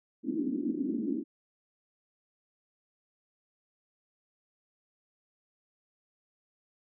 white band-pass noise, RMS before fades -32 dBFS, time 0.23-1.24 s, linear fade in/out 50 ms, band 230 to 310 Hz, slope 48 dB/octave, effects none

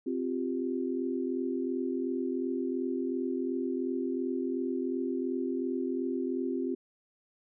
sine chord, C suspended fourth, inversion none, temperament equal, 261.6 / 349.2 / 392 Hz, C4 / F4 / G4, 0 / 0 / 0 cents, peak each -32 / -34 / -36 dBFS, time 0.06-6.75 s, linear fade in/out 10 ms, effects none

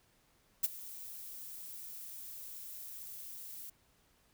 violet noise with ADSR envelope, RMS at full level -27 dBFS, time 0.63-3.7 s, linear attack 12 ms, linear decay 24 ms, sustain -20 dB, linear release 6 ms, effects pink hiss -70 dBFS RMS until 4.33 s

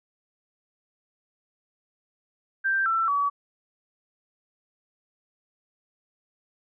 sine tone with pitch steps, 1573 / 1338.1 / 1138.3 Hz, G6 / E6 / C#6, +6 / +26 / +46 cents, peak -21 dBFS, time 2.64-3.3 s, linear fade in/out 20 ms, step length 220 ms, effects none

